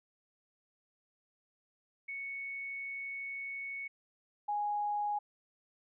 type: tone pair in turn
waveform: sine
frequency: 2217 / 828.5 Hz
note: C#7 / G#5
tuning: 0 / -4 cents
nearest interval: octave + perfect fourth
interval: 1704 cents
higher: first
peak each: -38 / -31 dBFS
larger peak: second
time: 2.08-3.88 / 4.48-5.19 s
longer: first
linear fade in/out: 10 ms
effects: none